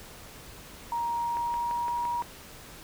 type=tone with pitch glide; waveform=sine; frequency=940 to 954.2 Hz; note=A#5 to A#5; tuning=+14 to +40 cents; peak=-27 dBFS; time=0.92-2.22 s; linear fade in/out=2 ms; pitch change=+26 cents; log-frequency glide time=1.11-2.04 s
type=click train; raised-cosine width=0.5 ms; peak=-25 dBFS; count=6; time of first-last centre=1.37-2.223 s; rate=5.86 Hz
effects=pink hiss -47 dBFS RMS until 2.83 s